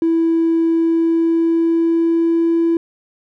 triangle tone with pitch glide, 329.6 to 333.6 Hz, E4 to E4, 0 to +21 cents, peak -9 dBFS, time 0.02-2.77 s, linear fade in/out 2 ms, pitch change +21 cents, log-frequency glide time 0.68-2.59 s, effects tanh soft clip ceiling -9 dBFS

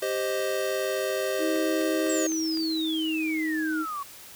square chord, C minor, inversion second, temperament equal, 392 / 523.3 / 622.3 Hz, G4 / C5 / Eb5, 0 / 0 / 0 cents, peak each -31 dBFS, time 0.02-2.27 s, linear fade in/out 5 ms
sine tone with pitch glide, 320 to 314.1 Hz, D#4 to D#4, +49 to +16 cents, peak -26 dBFS, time 1.38-3.86 s, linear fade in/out 50 ms, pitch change -33 cents, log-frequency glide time 2.64-3.53 s
click train, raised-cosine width 0.3 ms, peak -26 dBFS, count 5, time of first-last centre 1.56-2.573 s, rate 3.95 Hz
sine exponential sweep, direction down, 7820 to 1100 Hz, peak -30 dBFS, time 2.09-4.03 s, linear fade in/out 5 ms
effects white hiss -46 dBFS RMS until 4.35 s

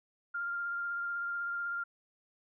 sine tone with vibrato, 1396.9 Hz, F6, in tune, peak -33 dBFS, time 0.34-1.84 s, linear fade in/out 10 ms, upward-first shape sine, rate 16 Hz, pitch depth 12 cents each way, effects none

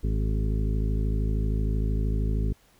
harmonic tone with a mistuned harmonic, 53 Hz, G#1, 36 cents sharp, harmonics 1 / 2 / 3 / 4 / 5 / 7 / 8, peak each -24 / -30 / -34 / -36 / -38 / -41 / -42 dBFS, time 0.03-2.53 s, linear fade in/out 10 ms, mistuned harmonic 8, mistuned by +16 cents, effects pink hiss -61 dBFS RMS until 2.79 s

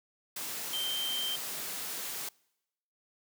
sine tone in noise, 3136 Hz, G7, in tune, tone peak -32 dBFS, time 0.73-1.36 s, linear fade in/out 5 ms, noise white, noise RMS -38 dBFS, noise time 0.36-2.29 s, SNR +3 dB, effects noise-tail reverb RT60 0.9 s tail -26 dB re dry + high-pass 150 Hz 12 dB/octave

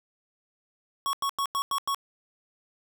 square tone bursts, 1108.7 Hz, C#6, in tune, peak -26 dBFS, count 6, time 1.06-1.946 s, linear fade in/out 0 ms, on 71 ms, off 92 ms, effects none

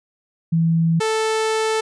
sine / sawtooth tone pair in turn, 164.81 / 440 Hz, E3 / A4, 0 / 0 cents, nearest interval octave + perfect fourth, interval 1700 cents, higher second, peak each -14 dBFS, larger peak neither, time 0.52-1 / 1-1.81 s, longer second, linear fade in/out 10 ms, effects resampled to 22050 Hz

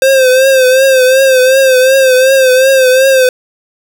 square tone with vibrato, 523.3 Hz, C5, in tune, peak -5 dBFS, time 0.02-3.29 s, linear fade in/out 2 ms, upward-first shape triangle, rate 2.7 Hz, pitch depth 66 cents each way, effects none

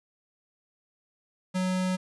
square tone, 184.9 Hz, F#3, 1 cent flat, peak -26 dBFS, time 1.54-1.97 s, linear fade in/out 20 ms, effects resampled to 24000 Hz + 10-bit

